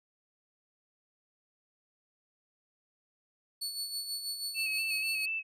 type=tone with tremolo; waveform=sawtooth; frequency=4435 Hz; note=C#8; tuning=in tune; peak=-30 dBFS; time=3.61-5.26 s; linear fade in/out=10 ms; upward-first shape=sine; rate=6.2 Hz; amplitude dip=55%
type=tone with vibrato; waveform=sine; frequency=2604 Hz; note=E7; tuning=22 cents flat; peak=-31 dBFS; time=4.54-5.43 s; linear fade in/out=50 ms; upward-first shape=square; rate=4.1 Hz; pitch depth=29 cents each way
effects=resampled to 32000 Hz